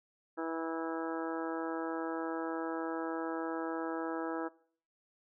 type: harmonic tone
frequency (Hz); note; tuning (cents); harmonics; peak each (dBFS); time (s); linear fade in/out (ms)
163.3; E3; -16; 2 / 3 / 4 / 5 / 6 / 7 / 8 / 9 / 10; -37 / -41 / -44 / -45 / -46 / -55 / -44 / -53 / -48; 0.37-4.49; 20
effects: noise-tail reverb RT60 0.5 s tail -20 dB re dry